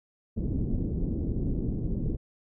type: low-pass noise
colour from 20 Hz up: pink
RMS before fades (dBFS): -29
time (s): 0.36-2.17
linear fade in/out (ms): 20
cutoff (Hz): 340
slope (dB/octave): 24
effects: none